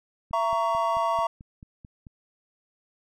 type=click train; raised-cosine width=5 ms; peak=-32 dBFS; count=9; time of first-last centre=0.31-2.068 s; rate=4.55 Hz
type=chord; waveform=triangle; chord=A# diminished; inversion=second; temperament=just; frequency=671.3 / 932.3 / 1118.8 Hz; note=E5 / A#5 / C#6; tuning=+31 / 0 / +16 cents; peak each=-25 dBFS; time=0.33-1.27 s; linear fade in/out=5 ms
effects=none